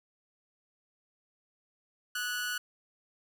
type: tone with amplitude modulation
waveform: sawtooth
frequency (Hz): 1473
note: F#6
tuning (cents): -8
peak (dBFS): -26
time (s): 2.15-2.58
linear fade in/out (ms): 5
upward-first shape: sine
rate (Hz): 222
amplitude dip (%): 55
effects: none